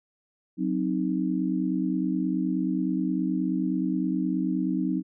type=chord; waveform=sine; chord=C diminished; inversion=second; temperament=equal; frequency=185 / 261.6 / 311.1 Hz; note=Gb3 / C4 / Eb4; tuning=0 / 0 / 0 cents; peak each=-28 dBFS; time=0.57-5.03 s; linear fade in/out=50 ms; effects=none